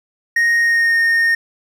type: tone with pitch glide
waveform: triangle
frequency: 1864.7 to 1840.1 Hz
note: A#6 to A#6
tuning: 0 to -23 cents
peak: -10 dBFS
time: 0.36-1.35 s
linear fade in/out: 5 ms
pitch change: -23 cents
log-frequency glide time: 0.6-0.99 s
effects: none